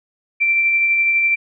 sine tone with tremolo, 2349 Hz, D7, in tune, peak -12 dBFS, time 0.4-1.36 s, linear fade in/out 20 ms, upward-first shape sine, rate 12 Hz, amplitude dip 25%, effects none

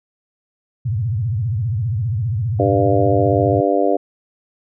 sine tone with vibrato, 110.8 Hz, A2, 13 cents sharp, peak -17 dBFS, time 0.85-3.61 s, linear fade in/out 10 ms, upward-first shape sine, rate 15 Hz, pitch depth 280 cents each way
harmonic tone, 98.9 Hz, G2, 16 cents sharp, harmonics 3 / 4 / 5 / 6 / 7, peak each -20 / -20 / -20 / -20 / -20 dBFS, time 2.59-3.97 s, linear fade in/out 10 ms
effects none

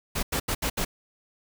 pink noise bursts at uneven times, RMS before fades -27 dBFS, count 5, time 0.15-0.23 / 0.32-0.4 / 0.48-0.55 / 0.62-0.7 / 0.77-0.85 s, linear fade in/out 10 ms, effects none

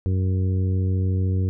harmonic tone, 93.6 Hz, F#2, 20 cents sharp, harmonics 1 / 2 / 3 / 4 / 5, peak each -19 / -30 / -34 / -36 / -38 dBFS, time 0.06-1.49 s, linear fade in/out 0 ms, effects none

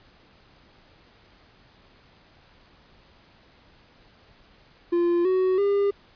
triangle tone with pitch steps, 345.9 / 372.9 / 402 Hz, F4 / F#4 / G4, -17 / +14 / +44 cents, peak -17 dBFS, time 4.92-5.91 s, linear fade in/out 10 ms, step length 330 ms, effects pink hiss -56 dBFS RMS until 6.15 s + resampled to 11025 Hz

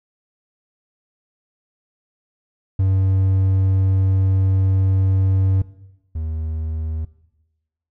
triangle tone pair in turn, 95.5 / 79.2 Hz, G2 / D#2, -45 / +31 cents, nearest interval minor third, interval 324 cents, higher first, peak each -12 / -20 dBFS, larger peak first, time 2.79-5.62 / 6.15-7.05 s, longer first, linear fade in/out 5 ms, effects noise-tail reverb RT60 1.0 s tail -18 dB re dry

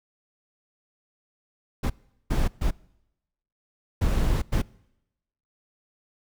brown noise bursts at uneven times, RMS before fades -22 dBFS, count 5, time 1.83-1.9 / 2.3-2.48 / 2.61-2.71 / 4.01-4.42 / 4.52-4.62 s, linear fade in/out 10 ms, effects noise-tail reverb RT60 0.9 s tail -24 dB re dry

